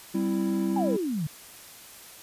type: chord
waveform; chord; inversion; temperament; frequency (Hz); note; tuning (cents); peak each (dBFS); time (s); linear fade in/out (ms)
triangle; C major; second; equal with one note detuned; 196 / 261.6 / 331; G3 / C4 / E4; 0 / 0 / +7; -25 / -30 / -26; 0.14-0.97; 10
type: exponential sweep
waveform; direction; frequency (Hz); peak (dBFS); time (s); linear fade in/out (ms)
sine; down; 858 to 140.9; -26; 0.76-1.27; 5
effects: white hiss -47 dBFS RMS until 2.22 s + resampled to 32000 Hz